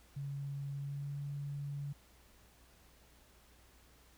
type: tone with pitch glide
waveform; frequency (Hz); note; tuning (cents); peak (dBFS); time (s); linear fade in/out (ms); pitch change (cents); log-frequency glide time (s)
sine; 140.1 to 142.47; C#3 to C#3; +19 to +48; -38; 0.16-1.93; 10; +29; 0.73-1.17
effects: added 60 Hz sine -65 dBFS peak until 4.17 s + pink hiss -65 dBFS RMS until 4.17 s